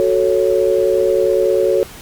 sine chord, F# minor, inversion none, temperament equal, 370 / 440 / 554.4 Hz, F#4 / A4 / C#5, 0 / 0 / 0 cents, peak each -16 dBFS, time 0-1.83 s, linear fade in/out 0 ms, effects pink hiss -36 dBFS RMS until 2.01 s + Opus 48 kbps

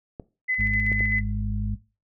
clicks, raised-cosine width 2 ms, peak -22 dBFS, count 3, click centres 0.198 / 0.918 / 1.007 s
sine tone with tremolo, 2021 Hz, B6, 39 cents sharp, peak -21 dBFS, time 0.48-1.21 s, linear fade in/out 20 ms, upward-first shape square, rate 7.8 Hz, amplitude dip 30%
harmonic tone, 51.91 Hz, G#1, in tune, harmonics 1 / 2 / 4, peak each -26 / -29 / -32 dBFS, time 0.58-1.76 s, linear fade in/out 20 ms
effects noise-tail reverb RT60 0.3 s tail -18 dB re dry

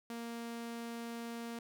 sawtooth tone, 233.1 Hz, A#3, in tune, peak -37 dBFS, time 0.1-1.59 s, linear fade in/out 2 ms, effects none

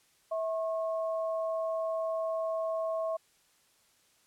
sine tone pair together, 650 / 1085.2 Hz, E5 / C#6, -24 / -37 cents, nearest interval major sixth, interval 887 cents, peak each -30 / -39 dBFS, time 0.31-3.17 s, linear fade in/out 10 ms, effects white hiss -67 dBFS RMS until 4.26 s + low-pass 11000 Hz 12 dB/octave

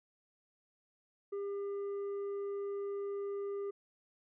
triangle tone with tanh clipping, 400.8 Hz, G4, 38 cents sharp, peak -37 dBFS, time 1.32-3.71 s, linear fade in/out 10 ms, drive 9 dB, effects none

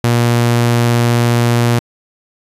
sawtooth tone, 119 Hz, A#2, 36 cents sharp, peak -6 dBFS, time 0.04-1.79 s, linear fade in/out 0 ms, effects resampled to 32000 Hz

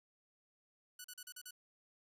5% pulse tone bursts, 1481 Hz, F#6, 1 cent sharp, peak -36 dBFS, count 6, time 0.99-1.509 s, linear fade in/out 5 ms, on 54 ms, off 39 ms, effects resampled to 32000 Hz

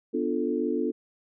sine chord, B half-diminished seventh, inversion none, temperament equal, 246.9 / 293.7 / 349.2 / 440 Hz, B3 / D4 / F4 / A4, 0 / 0 / 0 / 0 cents, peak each -30 dBFS, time 0.13-0.92 s, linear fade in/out 20 ms, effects none

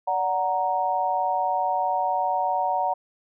sine chord, D augmented, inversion none, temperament equal with one note detuned, 579.6 / 740 / 932.3 Hz, D5 / F#5 / A#5, -23 / 0 / 0 cents, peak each -30 / -24 / -25 dBFS, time 0.07-2.94 s, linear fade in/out 10 ms, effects none

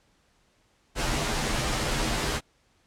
pink noise with comb filter, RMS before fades -27 dBFS, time 0.95-2.41 s, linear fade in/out 50 ms, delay 11 ms, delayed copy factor -0.95, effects pink hiss -66 dBFS RMS until 2.86 s + low-pass 8000 Hz 12 dB/octave

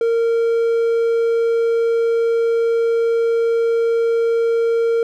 triangle tone, 461.2 Hz, A#4, 19 cents flat, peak -12 dBFS, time 0.01-5.03 s, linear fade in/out 2 ms, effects none

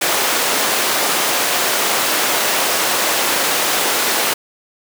pink high-pass noise, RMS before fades -17 dBFS, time 0.01-4.34 s, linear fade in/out 10 ms, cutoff 480 Hz, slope 12 dB/octave, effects none

